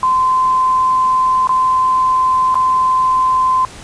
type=tone with dropouts; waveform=sine; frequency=1032 Hz; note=C6; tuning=24 cents flat; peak=-10 dBFS; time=0.03-3.65 s; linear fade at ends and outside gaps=1 ms; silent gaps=1.472-1.492 / 2.544-2.554 s; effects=pink hiss -35 dBFS RMS until 3.83 s + resampled to 22050 Hz